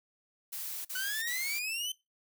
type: noise bursts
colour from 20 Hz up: blue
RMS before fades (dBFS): -39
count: 3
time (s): 0.52-1.596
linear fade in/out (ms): 10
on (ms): 330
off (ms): 43
type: exponential sweep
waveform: sawtooth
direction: up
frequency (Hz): 1479 to 3094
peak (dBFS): -30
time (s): 0.95-1.92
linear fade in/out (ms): 5
effects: noise-tail reverb RT60 0.2 s tail -19 dB re dry